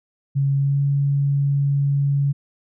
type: tone with pitch glide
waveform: sine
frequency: 138.59 to 140.69 Hz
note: C#3 to C#3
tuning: 0 to +26 cents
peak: -16 dBFS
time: 0.35-2.33 s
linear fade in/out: 20 ms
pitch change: +26 cents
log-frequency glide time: 0.56-0.81 s
effects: none